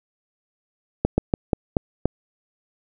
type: slowing click train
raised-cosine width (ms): 2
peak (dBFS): -4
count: 6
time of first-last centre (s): 1.05-2.056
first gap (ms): 130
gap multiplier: 1.22
effects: none